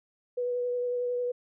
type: tone with vibrato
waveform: sine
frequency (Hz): 490.6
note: B4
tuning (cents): -12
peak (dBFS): -27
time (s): 0.37-1.32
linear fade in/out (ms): 10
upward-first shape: triangle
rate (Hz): 11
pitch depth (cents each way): 16
effects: none